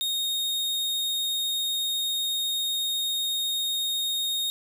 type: tone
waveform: 40% pulse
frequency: 3714 Hz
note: A#7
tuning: 7 cents flat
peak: -24 dBFS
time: 0.01-4.5 s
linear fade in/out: 0 ms
effects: 11-bit